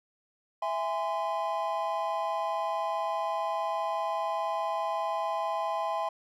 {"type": "chord", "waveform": "triangle", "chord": "E augmented", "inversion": "none", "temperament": "just", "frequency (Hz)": [659.3, 824.1, 1030.1], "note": ["E5", "G#5", "B#5"], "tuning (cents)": [0, -14, -27], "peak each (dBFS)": -31, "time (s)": [0.62, 6.09], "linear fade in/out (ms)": 5, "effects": []}